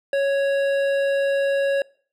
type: tone with hard clipping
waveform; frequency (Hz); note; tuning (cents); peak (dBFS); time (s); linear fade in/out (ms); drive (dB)
sine; 554.4; C#5; 0; -20; 0.13-1.82; 2; 11
effects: noise-tail reverb RT60 0.5 s tail -24 dB re dry